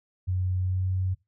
sine tone with pitch glide, 92 to 93.23 Hz, F#2 to F#2, -9 to +14 cents, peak -24 dBFS, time 0.27-1.15 s, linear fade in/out 20 ms, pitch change +23 cents, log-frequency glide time 0.59-0.86 s, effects noise-tail reverb RT60 0.2 s tail -19 dB re dry

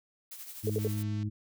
blue noise with tremolo, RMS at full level -43 dBFS, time 0.31-1.03 s, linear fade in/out 5 ms, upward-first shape sine, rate 12 Hz, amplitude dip 50%
harmonic tone, 105.1 Hz, G#2, 21 cents sharp, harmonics 1 / 2 / 3, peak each -31 / -37 / -41 dBFS, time 0.63-1.3 s, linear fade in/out 20 ms
sine tone bursts, 431 Hz, A4, 36 cents flat, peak -27 dBFS, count 3, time 0.67-0.873 s, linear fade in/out 2 ms, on 27 ms, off 61 ms
click train, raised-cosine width 0.2 ms, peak -36 dBFS, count 99, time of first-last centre 0.79-1.229 s, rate 223 Hz
effects none

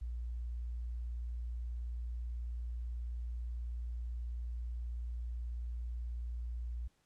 sine tone, 59.2 Hz, A#1, 27 cents sharp, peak -37 dBFS, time 0.01-6.88 s, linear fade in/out 10 ms, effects pink hiss -75 dBFS RMS until 7.05 s + low-pass 10000 Hz 12 dB/octave

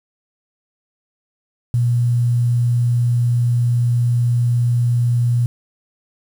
sine tone, 120.3 Hz, B2, 45 cents flat, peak -13 dBFS, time 1.74-5.46 s, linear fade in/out 0 ms, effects 7-bit

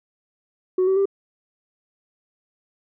sine tone with pitch steps, 370 / 381.7 / 393.8 Hz, F#4 / G4 / G4, 0 / -46 / +8 cents, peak -14 dBFS, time 0.78-1.056 s, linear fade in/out 5 ms, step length 92 ms, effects tanh soft clip ceiling -14 dBFS

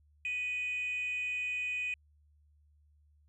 sine tone with frequency modulation, 2489 Hz, D#7, in tune, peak -31 dBFS, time 0.25-1.94 s, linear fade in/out 2 ms, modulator 524 Hz, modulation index 0.23, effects tanh soft clip ceiling -29 dBFS + added 74 Hz sine -63 dBFS peak until 3.28 s

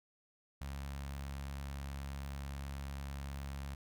sawtooth tone with notch filter, 69.3 Hz, C#2, in tune, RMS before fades -43 dBFS, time 0.61-3.75 s, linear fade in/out 5 ms, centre 380 Hz, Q 0.86, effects none

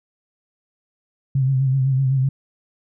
sine tone with vibrato, 133.1 Hz, C3, 30 cents sharp, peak -15 dBFS, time 1.35-2.29 s, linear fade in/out 5 ms, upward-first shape sine, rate 7.9 Hz, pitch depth 52 cents each way, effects none

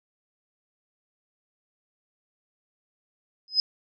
sine tone with exponential growth, 5060 Hz, D#8, 28 cents sharp, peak -14 dBFS, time 3.48-3.6 s, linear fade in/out 1 ms, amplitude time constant 26 ms, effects none

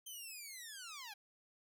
10% pulse linear sweep, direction down, 3136 to 784 Hz, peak -39 dBFS, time 0.06-1.14 s, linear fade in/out 10 ms, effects none

